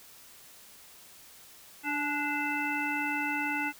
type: harmonic tone with a mistuned harmonic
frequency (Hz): 293.7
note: D4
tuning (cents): 0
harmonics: 1 / 3 / 5 / 7 / 9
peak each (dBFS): -35 / -35 / -35 / -35 / -35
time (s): 1.83-3.73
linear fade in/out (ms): 50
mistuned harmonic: 3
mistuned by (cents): -44
effects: white hiss -53 dBFS RMS until 3.79 s

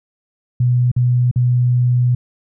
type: tone with dropouts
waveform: sine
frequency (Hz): 123.47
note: B2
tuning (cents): 0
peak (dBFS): -11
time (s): 0.6-2.15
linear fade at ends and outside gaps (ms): 5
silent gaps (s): 0.916-0.963 / 1.313-1.359
effects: none

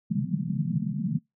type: band-pass noise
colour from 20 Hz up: pink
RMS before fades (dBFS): -28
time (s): 0.1-1.19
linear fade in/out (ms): 10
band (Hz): 130 to 230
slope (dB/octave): 96
effects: noise-tail reverb RT60 0.2 s tail -26 dB re dry

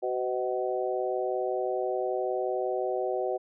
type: harmonic tone with a mistuned harmonic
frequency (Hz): 125.3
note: B2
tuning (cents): +25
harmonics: 3 / 4 / 5 / 6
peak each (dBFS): -31 / -32 / -33 / -34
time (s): 0.02-3.38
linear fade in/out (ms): 20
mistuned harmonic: 4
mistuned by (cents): +21
effects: none

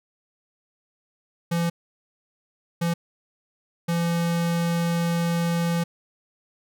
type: tone bursts at uneven times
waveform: square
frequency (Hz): 169.7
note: F3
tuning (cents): -49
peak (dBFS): -22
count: 3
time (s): 1.51-1.7 / 2.81-2.94 / 3.88-5.84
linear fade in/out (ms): 10
effects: none

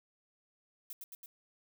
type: noise with echo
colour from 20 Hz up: violet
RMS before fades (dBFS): -44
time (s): 0.9-0.93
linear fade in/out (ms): 2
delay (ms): 110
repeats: 3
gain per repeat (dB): -2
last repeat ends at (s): 1.26
effects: none

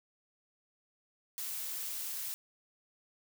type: noise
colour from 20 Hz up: blue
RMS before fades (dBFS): -39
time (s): 1.38-2.34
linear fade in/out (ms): 0
effects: none

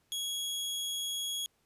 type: tone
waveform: sawtooth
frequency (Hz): 3327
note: G#7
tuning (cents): +2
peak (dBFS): -30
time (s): 0.12-1.46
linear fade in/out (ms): 0
effects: pink hiss -73 dBFS RMS until 1.65 s + resampled to 32000 Hz

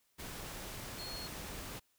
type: tone in noise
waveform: sine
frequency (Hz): 4300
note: C8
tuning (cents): +47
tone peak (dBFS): -44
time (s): 0.98-1.28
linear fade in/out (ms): 20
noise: pink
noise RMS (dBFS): -45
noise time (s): 0.18-1.8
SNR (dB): -2
effects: white hiss -75 dBFS RMS until 1.98 s

